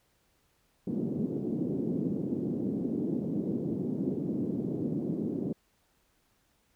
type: band-pass noise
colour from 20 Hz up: pink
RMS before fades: -32 dBFS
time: 0.87-5.53 s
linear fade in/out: 5 ms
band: 170 to 360 Hz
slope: 24 dB/octave
effects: pink hiss -71 dBFS RMS until 6.75 s